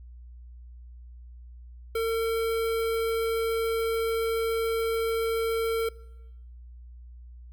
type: tone with notch filter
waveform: square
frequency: 453.5 Hz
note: A#4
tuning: 48 cents flat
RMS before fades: -27 dBFS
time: 1.95-5.89 s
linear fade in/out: 5 ms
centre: 6400 Hz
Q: 1.1
effects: noise-tail reverb RT60 1.0 s tail -22 dB re dry + added 60 Hz sine -43 dBFS peak until 7.52 s